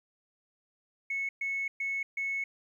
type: tone bursts at uneven times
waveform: sine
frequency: 2200 Hz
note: C#7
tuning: 14 cents flat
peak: -29 dBFS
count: 4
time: 1.1-1.29 / 1.41-1.68 / 1.8-2.03 / 2.17-2.44 s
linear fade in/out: 5 ms
effects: tanh soft clip ceiling -25 dBFS + 11-bit